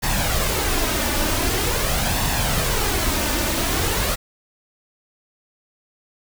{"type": "noise with flanger", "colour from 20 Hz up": "pink", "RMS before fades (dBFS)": -21, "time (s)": [0.02, 4.16], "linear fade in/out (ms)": 20, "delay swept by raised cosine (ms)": [1.1, 3.4], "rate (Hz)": 0.45, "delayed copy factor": 0.5, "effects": []}